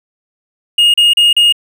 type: tone bursts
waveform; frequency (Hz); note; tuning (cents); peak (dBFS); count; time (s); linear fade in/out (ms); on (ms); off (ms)
triangle; 2855; F7; +37; -4; 4; 0.78-1.525; 5; 160; 35
effects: none